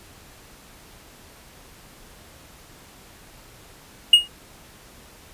triangle tone with exponential decay, 2866 Hz, F7, 44 cents sharp, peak -3 dBFS, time 4.13-4.28 s, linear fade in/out 5 ms, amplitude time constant 31 ms, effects pink hiss -48 dBFS RMS until 5.33 s + resampled to 32000 Hz

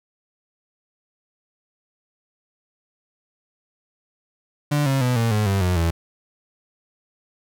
35% pulse tone with pitch steps, 146.83 / 135.42 / 124.9 / 115.2 / 106.25 / 98 / 90.38 / 83.36 Hz, D3 / C#3 / B2 / A#2 / G#2 / G2 / F#2 / E2, 0 / -40 / +20 / -20 / +40 / 0 / -40 / +20 cents, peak -16 dBFS, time 4.71-5.91 s, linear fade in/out 10 ms, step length 150 ms, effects none

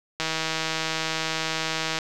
click train, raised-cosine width 0.2 ms, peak -9 dBFS, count 287, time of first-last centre 0.2-1.988 s, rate 160 Hz, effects none

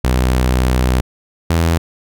sawtooth tone pair in turn, 63 / 82.99 Hz, B1 / E2, +35 / +12 cents, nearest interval perfect fourth, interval 477 cents, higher second, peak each -8 dBFS, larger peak neither, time 0.04-1.01 / 1.5-1.78 s, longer first, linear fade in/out 5 ms, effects none

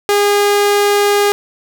sawtooth tone, 408.4 Hz, G#4, 29 cents flat, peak -6 dBFS, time 0.09-1.32 s, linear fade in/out 0 ms, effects none

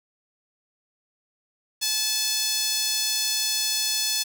sawtooth tone with high-pass filter, 867 Hz, A5, 26 cents flat, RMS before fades -25 dBFS, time 1.81-4.24 s, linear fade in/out 20 ms, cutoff 4500 Hz, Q 1.7, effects 7-bit

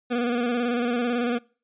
25% pulse tone with vibrato, 241.1 Hz, B3, 41 cents flat, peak -19 dBFS, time 0.1-1.39 s, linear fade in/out 20 ms, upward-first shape square, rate 18 Hz, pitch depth 40 cents each way, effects noise-tail reverb RT60 0.4 s tail -25 dB re dry + resampled to 8000 Hz

